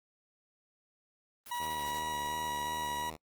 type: noise bursts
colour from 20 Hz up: white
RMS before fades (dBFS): -48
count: 7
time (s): 1.46-1.989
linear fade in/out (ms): 2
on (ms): 49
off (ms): 31
type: tone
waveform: 40% pulse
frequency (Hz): 965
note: B5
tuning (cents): -40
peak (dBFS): -33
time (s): 1.51-3.1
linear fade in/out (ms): 5
type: tone with vibrato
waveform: 5% pulse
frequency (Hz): 75.9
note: D#2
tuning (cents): -42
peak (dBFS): -32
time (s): 1.59-3.17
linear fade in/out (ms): 20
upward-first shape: square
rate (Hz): 2.8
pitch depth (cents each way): 64
effects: noise-tail reverb RT60 0.1 s tail -24 dB re dry + Opus 32 kbps